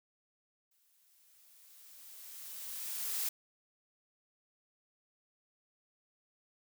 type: noise with exponential growth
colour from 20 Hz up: blue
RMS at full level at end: -34 dBFS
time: 0.71-3.29 s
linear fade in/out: 5 ms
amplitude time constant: 560 ms
effects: none